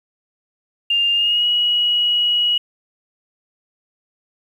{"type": "tone with pitch glide", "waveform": "sine", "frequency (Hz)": [2803, 2910], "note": ["F7", "F#7"], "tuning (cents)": [6, -29], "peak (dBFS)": -14, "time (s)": [0.9, 2.58], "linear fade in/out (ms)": 5, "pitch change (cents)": 65, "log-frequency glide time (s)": [1.13, 1.46], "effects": ["8-bit"]}